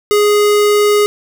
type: tone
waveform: square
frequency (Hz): 415.3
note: G#4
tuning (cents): 0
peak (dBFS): -9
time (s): 0.11-1.06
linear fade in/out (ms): 0
effects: none